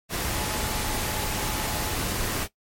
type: tone in noise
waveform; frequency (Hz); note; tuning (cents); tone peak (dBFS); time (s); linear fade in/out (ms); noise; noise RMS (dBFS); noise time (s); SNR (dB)
sine; 856; A5; -48; -37; 0.3-1.95; 50; pink; -28; 0.09-2.48; -12
effects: noise-tail reverb RT60 0.1 s tail -17 dB re dry + MP3 64 kbps